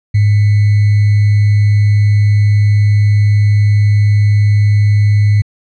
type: tone with sample-and-hold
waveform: sine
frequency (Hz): 103.83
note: G#2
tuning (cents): 0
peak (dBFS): -6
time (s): 0.14-5.42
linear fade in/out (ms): 10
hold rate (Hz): 2100
effects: low-pass 4000 Hz 12 dB/octave